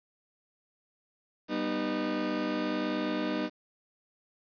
30% pulse chord, G augmented, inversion none, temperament just, 196 / 245 / 306.2 Hz, G3 / B3 / D#4, 0 / -14 / -28 cents, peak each -34 / -32 / -29 dBFS, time 1.48-3.5 s, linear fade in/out 50 ms, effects resampled to 11025 Hz + 9-bit

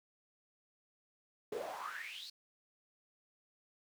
brown noise with high-pass filter sweep, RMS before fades -44 dBFS, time 1.52-2.3 s, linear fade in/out 5 ms, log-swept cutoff 410 to 4600 Hz, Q 8.7, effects none

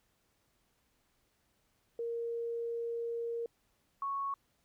sine tone pair in turn, 466.2 / 1106.7 Hz, A#4 / C#6, 0 / -3 cents, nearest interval octave + minor third, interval 1497 cents, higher second, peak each -34 / -33 dBFS, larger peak second, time 1.99-3.46 / 4.02-4.34 s, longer first, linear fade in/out 2 ms, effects pink hiss -75 dBFS RMS until 4.64 s

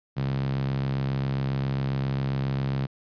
sawtooth tone with high-pass filter, 67.4 Hz, C#2, 48 cents flat, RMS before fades -27 dBFS, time 0.16-2.87 s, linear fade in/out 20 ms, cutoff 140 Hz, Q 3.4, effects resampled to 11025 Hz

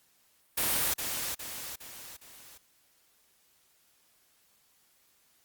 white noise with echo, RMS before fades -28 dBFS, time 0.57-0.94 s, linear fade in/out 10 ms, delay 410 ms, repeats 4, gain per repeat -6 dB, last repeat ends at 2.58 s, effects white hiss -67 dBFS RMS until 5.44 s + Opus 48 kbps

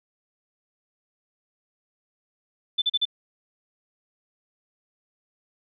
sine tone bursts, 3520 Hz, A7, in tune, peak -19 dBFS, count 4, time 2.78-3.054 s, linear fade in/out 10 ms, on 40 ms, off 38 ms, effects none

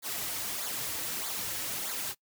white noise with flanger, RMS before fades -35 dBFS, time 0.02-2.15 s, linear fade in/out 50 ms, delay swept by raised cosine 0.35 to 5.15 ms, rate 1.6 Hz, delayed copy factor -0.65, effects noise-tail reverb RT60 0.1 s tail -23 dB re dry

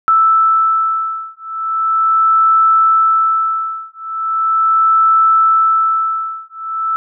sine beating tone pair, 1318.5 / 1318.89 Hz, E6 / E6, 0 / 0 cents, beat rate 0.39 Hz, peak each -13 dBFS, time 0.08-6.96 s, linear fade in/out 0 ms, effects none

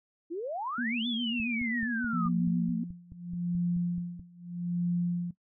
sine exponential two-way sweep, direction up then down, 314.1 to 3546 to 1184 Hz, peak -32 dBFS, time 0.3-2.29 s, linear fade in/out 20 ms, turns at 1.07 s
sine tone with vibrato, 233.1 Hz, A#3, in tune, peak -30 dBFS, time 0.78-2.84 s, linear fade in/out 5 ms, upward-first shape sine, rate 7.4 Hz, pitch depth 82 cents each way
click train, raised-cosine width 5 ms, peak -33 dBFS, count 14, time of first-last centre 1.4-4.196 s, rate 4.65 Hz
sine tone with tremolo, 174.61 Hz, F3, in tune, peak -25 dBFS, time 2.13-5.31 s, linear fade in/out 5 ms, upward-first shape sine, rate 0.8 Hz, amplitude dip 95%
effects noise-tail reverb RT60 0.1 s tail -17 dB re dry

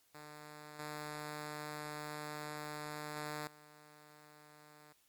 5% pulse tone with level steps, 150.2 Hz, D3, 39 cents sharp, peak -39 / -31 / -29 / -47 dBFS, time 0.14-4.93 s, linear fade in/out 10 ms, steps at 0.79 / 3.16 / 3.47 s, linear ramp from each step 5 ms, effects white hiss -72 dBFS RMS until 5.08 s + MP3 96 kbps

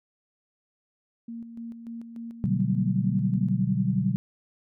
sine tone with tremolo, 231.5 Hz, A#3, 12 cents flat, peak -34 dBFS, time 1.28-3.62 s, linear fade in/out 5 ms, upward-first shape square, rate 3.4 Hz, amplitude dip 50%
sine chord, G major seventh, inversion first, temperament equal, 123.47 / 146.83 / 185 / 196 Hz, B2 / D3 / F#3 / G3, 0 / 0 / 0 / 0 cents, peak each -28 / -30 / -26 / -27 dBFS, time 2.44-4.16 s, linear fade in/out 0 ms
effects none

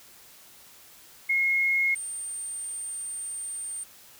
sine tone pair in turn, 2158 / 8765 Hz, C#7 / C#9, -47 / -21 cents, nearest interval 2 octaves, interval 2426 cents, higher second, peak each -21 / -32 dBFS, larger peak first, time 1.29-1.95 / 1.95-3.84 s, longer second, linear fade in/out 10 ms, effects white hiss -52 dBFS RMS until 4.19 s

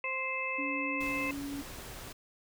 harmonic tone, 523.3 Hz, C5, in tune, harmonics 1 / 2 / 4 / 5, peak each -41 / -39 / -37 / -35 dBFS, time 0.04-1.31 s, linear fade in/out 2 ms
sine tone, 282 Hz, C#4, 30 cents sharp, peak -36 dBFS, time 0.58-1.62 s, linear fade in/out 10 ms
pink noise, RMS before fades -45 dBFS, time 1-2.13 s, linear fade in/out 10 ms
effects none

